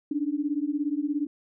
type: beating tone pair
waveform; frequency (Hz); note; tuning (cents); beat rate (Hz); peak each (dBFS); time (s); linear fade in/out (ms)
sine; 284.3 / 301.3; C#4 / D4; +44 / +44; 17; -28; 0.11-1.27; 5
effects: none